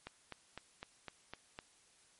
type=click train; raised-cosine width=0.3 ms; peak=-28 dBFS; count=7; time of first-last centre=0.07-1.589 s; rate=3.95 Hz; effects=white hiss -67 dBFS RMS until 2.19 s + MP3 48 kbps